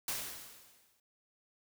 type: noise with exponential decay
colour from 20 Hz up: white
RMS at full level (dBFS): -35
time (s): 0.08-1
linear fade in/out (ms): 2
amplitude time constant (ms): 200
effects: none